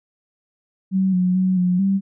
sine tone with pitch steps, 190.1 / 181.9 / 186.3 / 180.1 / 194.9 Hz, F#3 / F#3 / F#3 / F#3 / G3, +47 / -29 / +12 / -46 / -10 cents, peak -15 dBFS, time 0.91-2.01 s, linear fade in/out 50 ms, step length 220 ms, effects none

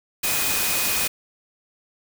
sine tone in noise, 2489 Hz, D#7, in tune, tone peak -30 dBFS, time 0.23-1.08 s, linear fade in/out 10 ms, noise white, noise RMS -23 dBFS, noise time 0.23-1.08 s, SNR -10 dB, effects none

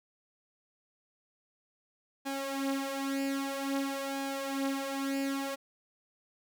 sawtooth tone with flanger, 273.8 Hz, C#4, 21 cents flat, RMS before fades -34 dBFS, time 2.25-5.56 s, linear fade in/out 20 ms, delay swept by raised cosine 1.2 to 6.9 ms, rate 0.51 Hz, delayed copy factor +0.7, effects none

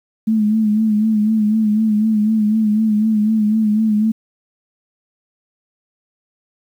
sine tone with vibrato, 215.5 Hz, A3, 36 cents flat, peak -12 dBFS, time 0.27-4.12 s, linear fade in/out 10 ms, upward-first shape sine, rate 4 Hz, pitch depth 51 cents each way, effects 8-bit

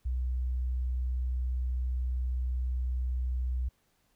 sine tone, 62.6 Hz, B1, 24 cents sharp, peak -28 dBFS, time 0.05-3.69 s, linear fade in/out 10 ms, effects pink hiss -72 dBFS RMS until 4.15 s

